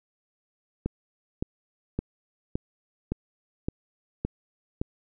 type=click train; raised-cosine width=3 ms; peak=-14 dBFS; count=8; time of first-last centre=0.86-4.815 s; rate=1.77 Hz; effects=none